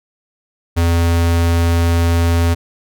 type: tone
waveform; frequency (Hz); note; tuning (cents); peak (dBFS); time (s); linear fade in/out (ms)
square; 84.6; E2; +45; -12; 0.76-2.55; 20
effects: none